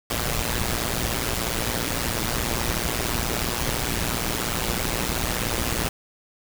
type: noise with amplitude modulation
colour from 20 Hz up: pink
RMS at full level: -22 dBFS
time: 0.1-5.89 s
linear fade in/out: 5 ms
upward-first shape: sine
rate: 117 Hz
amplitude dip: 85%
effects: none